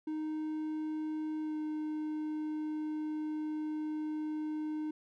triangle tone with pitch glide, 310 to 307.1 Hz, D#4 to D#4, -6 to -23 cents, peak -32 dBFS, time 0.07-4.91 s, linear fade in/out 5 ms, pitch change -17 cents, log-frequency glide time 1.42-1.56 s, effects none

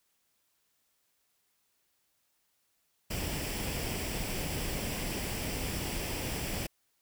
pink noise with comb filter, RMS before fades -35 dBFS, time 3.1-6.67 s, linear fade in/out 10 ms, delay 0.38 ms, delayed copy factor +0.5, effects white hiss -75 dBFS RMS until 7.01 s

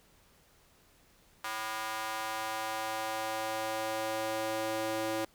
square tone with high-pass filter sweep, 110 Hz, A2, in tune, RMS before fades -35 dBFS, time 1.44-5.25 s, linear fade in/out 5 ms, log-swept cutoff 1100 to 420 Hz, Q 1.7, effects pink hiss -64 dBFS RMS until 5.34 s

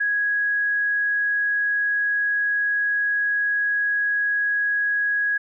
sine tone, 1661.2 Hz, G#6, in tune, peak -19 dBFS, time 0-5.38 s, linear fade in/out 10 ms, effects none

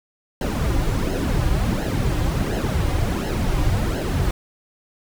brown noise with flanger, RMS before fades -21 dBFS, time 0.41-4.31 s, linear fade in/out 2 ms, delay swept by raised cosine 0.84 to 4.64 ms, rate 1.4 Hz, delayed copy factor -0.7, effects none

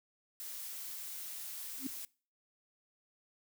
blue noise, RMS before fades -44 dBFS, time 0.4-2.05 s, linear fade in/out 0 ms
sine tone with exponential growth, 266.7 Hz, C4, 33 cents sharp, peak -32 dBFS, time 1.77-1.87 s, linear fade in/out 5 ms, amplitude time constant 21 ms
effects noise-tail reverb RT60 0.4 s tail -23 dB re dry

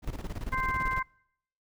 brown noise with tremolo, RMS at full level -33 dBFS, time 0.02-1.03 s, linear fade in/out 50 ms, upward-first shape square, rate 18 Hz, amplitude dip 75%
harmonic tone, 521 Hz, C5, 7 cents flat, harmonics 2 / 3 / 4, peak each -30 / -35 / -34 dBFS, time 0.52-1.03 s, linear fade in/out 10 ms
effects noise-tail reverb RT60 0.7 s tail -25 dB re dry

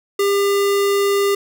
square tone, 400.5 Hz, G4, 37 cents sharp, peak -15 dBFS, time 0.19-1.35 s, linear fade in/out 5 ms, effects none

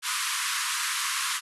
pink band-pass noise, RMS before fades -29 dBFS, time 0.02-1.41 s, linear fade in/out 50 ms, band 1000 to 12000 Hz, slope 96 dB/octave, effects none

